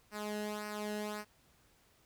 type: tone with flanger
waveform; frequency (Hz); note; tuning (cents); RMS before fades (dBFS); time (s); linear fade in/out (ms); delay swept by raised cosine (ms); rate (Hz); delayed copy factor
sawtooth; 210; G#3; +19; -40; 0.11-1.25; 50; 0.28 to 0.88; 1.8; -0.7
effects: pink hiss -68 dBFS RMS until 2.05 s